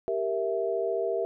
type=chord; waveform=sine; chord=E diminished; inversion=first; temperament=equal; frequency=392 / 466.2 / 659.3 Hz; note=G4 / Bb4 / E5; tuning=0 / 0 / 0 cents; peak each=-30 dBFS; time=0.08-1.25 s; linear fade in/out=0 ms; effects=none